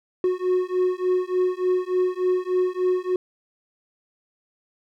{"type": "beating tone pair", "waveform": "triangle", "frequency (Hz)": [364.4, 367.8], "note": ["F#4", "F#4"], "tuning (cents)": [-26, -10], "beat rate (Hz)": 3.4, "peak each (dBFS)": -21, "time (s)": [0.24, 3.16], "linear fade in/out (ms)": 2, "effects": []}